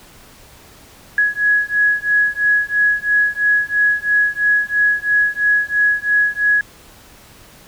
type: beating tone pair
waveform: sine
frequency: 1674 / 1677 Hz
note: G#6 / G#6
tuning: +13 / +16 cents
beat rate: 3 Hz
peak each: -16 dBFS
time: 1.18-6.61 s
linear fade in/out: 2 ms
effects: pink hiss -44 dBFS RMS until 7.67 s